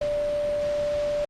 sine tone in noise, 587.3 Hz, D5, in tune, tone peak -23 dBFS, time 0.01-1.25 s, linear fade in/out 5 ms, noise pink, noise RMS -38 dBFS, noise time 0.01-1.25 s, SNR +12 dB, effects low-pass 5000 Hz 12 dB/octave + Opus 48 kbps

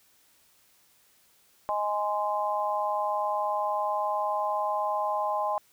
sine chord, Ab major, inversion second, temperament just, 623 / 830.6 / 1038.3 Hz, Eb5 / Ab5 / C6, +2 / 0 / -14 cents, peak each -31 / -29 / -30 dBFS, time 1.69-5.58 s, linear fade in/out 0 ms, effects white hiss -63 dBFS RMS until 5.72 s

